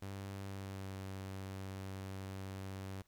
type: tone with pitch glide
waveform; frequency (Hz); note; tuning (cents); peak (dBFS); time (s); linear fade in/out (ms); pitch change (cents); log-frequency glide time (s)
sawtooth; 98 to 96.15; G2 to G2; 0 to -33; -39; 0.02-3.02; 5; -33; 0.43-0.93
effects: pink hiss -75 dBFS RMS until 3.07 s